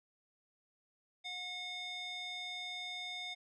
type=tone with band-pass filter; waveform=square; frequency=724 Hz; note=F#5; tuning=38 cents flat; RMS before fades=-43 dBFS; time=1.24-3.35 s; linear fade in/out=20 ms; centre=3100 Hz; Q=6.4; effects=resampled to 24000 Hz